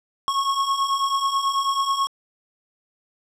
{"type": "beating tone pair", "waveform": "square", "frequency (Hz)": [1090, 1099.2], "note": ["C#6", "C#6"], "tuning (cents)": [-29, -15], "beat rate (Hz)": 9.2, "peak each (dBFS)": [-27, -22], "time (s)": [0.28, 2.07], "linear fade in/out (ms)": 0, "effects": ["low-pass 8000 Hz 12 dB/octave", "10-bit"]}